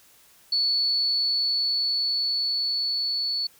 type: tone with level ramp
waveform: sine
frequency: 4435 Hz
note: C#8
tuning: in tune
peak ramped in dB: -20 to -24 dBFS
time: 0.52-3.47 s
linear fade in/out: 5 ms
effects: white hiss -56 dBFS RMS until 3.59 s

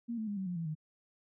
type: tone with pitch steps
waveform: sine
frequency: 234.7 / 219 / 204.3 / 190.64 / 177.87 / 165.96 / 154.84 Hz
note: A#3 / A3 / G#3 / G3 / F3 / E3 / D#3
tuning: +12 / -8 / -28 / -48 / +32 / +12 / -8 cents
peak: -34 dBFS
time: 0.08-0.752 s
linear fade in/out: 20 ms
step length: 96 ms
effects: none

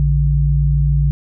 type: tone pair together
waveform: sine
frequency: 57.38 / 144.6 Hz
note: A#1 / D3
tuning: -27 / -27 cents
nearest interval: octave + major third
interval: 1600 cents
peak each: -14 / -14 dBFS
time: 0-1.11 s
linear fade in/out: 0 ms
effects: none

